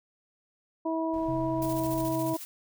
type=harmonic tone; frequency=324.1 Hz; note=E4; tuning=29 cents flat; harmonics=1 / 2 / 3; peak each=-29 / -32 / -34 dBFS; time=0.85-2.37 s; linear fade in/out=10 ms
type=noise; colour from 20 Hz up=brown; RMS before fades=-45 dBFS; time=1.13-2.13 s; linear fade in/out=10 ms
type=tone with vibrato; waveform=sine; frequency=130.81 Hz; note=C3; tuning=in tune; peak=-34 dBFS; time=1.28-2.34 s; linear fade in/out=5 ms; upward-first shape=sine; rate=6.2 Hz; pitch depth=14 cents each way
type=noise with tremolo; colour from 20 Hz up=blue; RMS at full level=-40 dBFS; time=1.62-2.45 s; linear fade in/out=0 ms; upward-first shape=square; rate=14 Hz; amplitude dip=45%
effects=none